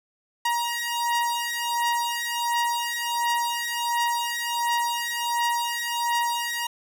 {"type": "beating tone pair", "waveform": "sawtooth", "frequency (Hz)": [946, 947.4], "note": ["A#5", "A#5"], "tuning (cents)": [25, 28], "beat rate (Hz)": 1.4, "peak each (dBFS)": -23, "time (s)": [0.45, 6.67], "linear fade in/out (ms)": 5, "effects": []}